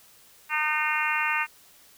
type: harmonic tone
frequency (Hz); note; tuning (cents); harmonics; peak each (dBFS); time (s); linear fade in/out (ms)
304.9; D#4; -35; 3 / 4 / 5 / 6 / 7 / 8 / 9; -31 / -31 / -31 / -31 / -31 / -31 / -31; 0.49-1.47; 50
effects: white hiss -55 dBFS RMS until 1.97 s